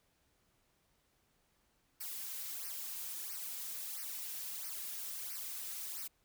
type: noise with flanger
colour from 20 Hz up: blue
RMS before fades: -43 dBFS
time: 2-6.08 s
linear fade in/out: 10 ms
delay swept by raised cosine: 0.27 to 3.57 ms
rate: 1.5 Hz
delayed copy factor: -0.95
effects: pink hiss -75 dBFS RMS until 6.24 s